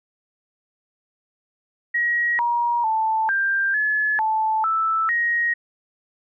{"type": "tone with pitch steps", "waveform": "sine", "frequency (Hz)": [1900, 950, 881, 1586, 1712, 875, 1318, 1882], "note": ["A#6", "A#5", "A5", "G6", "A6", "A5", "E6", "A#6"], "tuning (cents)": [33, 33, 2, 20, -48, -10, -1, 16], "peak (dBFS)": -18, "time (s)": [1.94, 5.54], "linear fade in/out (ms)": 10, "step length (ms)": 450, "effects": []}